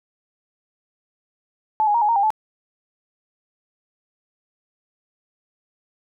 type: tone with pitch steps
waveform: sine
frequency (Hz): 867 / 829 / 938 / 837 / 927 / 801 / 866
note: A5 / G#5 / A#5 / G#5 / A#5 / G5 / A5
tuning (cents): -26 / -3 / +11 / +13 / -10 / +37 / -28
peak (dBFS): -15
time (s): 1.8-2.304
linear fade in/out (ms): 0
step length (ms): 72
effects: none